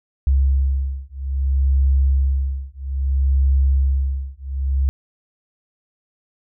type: beating tone pair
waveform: sine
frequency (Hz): 67.3 / 67.91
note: C2 / C#2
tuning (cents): +49 / -35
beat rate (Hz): 0.61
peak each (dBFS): -18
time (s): 0.27-4.89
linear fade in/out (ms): 0
effects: none